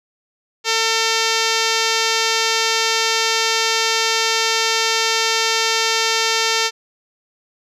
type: tone with low-pass filter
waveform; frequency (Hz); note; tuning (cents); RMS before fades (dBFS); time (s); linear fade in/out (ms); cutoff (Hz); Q
5% pulse; 450; A4; +39; -18; 0.64-6.71; 50; 7100; 1.4
effects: none